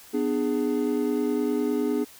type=chord; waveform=triangle; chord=G# diminished; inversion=first; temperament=just; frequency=249.2 / 299 / 415.3 Hz; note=B3 / D4 / G#4; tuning=+16 / +31 / 0 cents; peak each=-25 dBFS; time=0.13-2.05 s; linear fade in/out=20 ms; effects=white hiss -49 dBFS RMS until 2.19 s